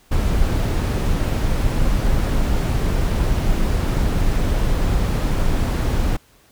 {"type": "noise", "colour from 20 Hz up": "brown", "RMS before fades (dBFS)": -18, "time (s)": [0.11, 6.17], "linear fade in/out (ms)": 10, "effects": ["pink hiss -54 dBFS RMS until 6.51 s"]}